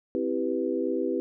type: chord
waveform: sine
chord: C major seventh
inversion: none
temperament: equal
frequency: 261.6 / 329.6 / 392 / 493.9 Hz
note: C4 / E4 / G4 / B4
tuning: 0 / 0 / 0 / 0 cents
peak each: -31 / -30 / -30 / -31 dBFS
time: 0.15-1.2 s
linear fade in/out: 0 ms
effects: none